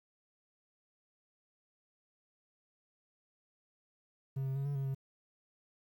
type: tone with pitch steps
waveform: triangle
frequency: 135 / 133.8 / 137.9 / 142.5 / 136.4 / 135 Hz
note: C#3 / C3 / C#3 / C#3 / C#3 / C#3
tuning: -45 / +39 / -9 / +48 / -28 / -45 cents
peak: -31 dBFS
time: 4.36-4.948 s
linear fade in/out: 10 ms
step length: 98 ms
effects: 11-bit